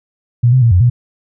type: tone with pitch steps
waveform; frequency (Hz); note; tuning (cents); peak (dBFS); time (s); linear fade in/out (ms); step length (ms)
sine; 120.2 / 129.1 / 116.6 / 89.7 / 121.6; B2 / C3 / A#2 / F2 / B2; -46 / -23 / +1 / +47 / -26; -6; 0.43-0.9; 10; 94
effects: none